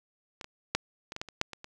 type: clicks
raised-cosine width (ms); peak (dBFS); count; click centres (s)
0.2; -22 / -24 / -8 / -22 / -20 / -17 / -27 / -9 / -23 / -26; 10; 0.412 / 0.444 / 0.75 / 1.121 / 1.164 / 1.215 / 1.287 / 1.414 / 1.533 / 1.644
effects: none